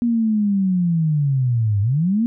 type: linear two-way sweep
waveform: sine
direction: down then up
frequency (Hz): 240 to 98 to 240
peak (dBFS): -15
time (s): 0.02-2.26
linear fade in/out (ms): 0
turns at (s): 1.81
effects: none